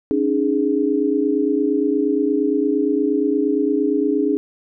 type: chord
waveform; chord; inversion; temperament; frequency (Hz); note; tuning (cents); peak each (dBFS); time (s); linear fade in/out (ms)
sine; C# suspended second; none; equal with one note detuned; 277.2 / 305.8 / 415.3; C#4 / D#4 / G#4; 0 / -30 / 0; -20; 0.11-4.37; 0
effects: none